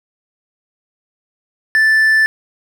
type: tone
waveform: triangle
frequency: 1760 Hz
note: A6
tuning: in tune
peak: -7 dBFS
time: 1.75-2.26 s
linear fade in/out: 0 ms
effects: none